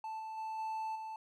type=tone with level steps; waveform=triangle; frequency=880 Hz; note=A5; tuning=in tune; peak=-37 / -39 / -36 / -34 / -39 dBFS; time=0.04-1.16 s; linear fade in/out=2 ms; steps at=0.19 / 0.37 / 0.58 / 0.95 s; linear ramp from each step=10 ms; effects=none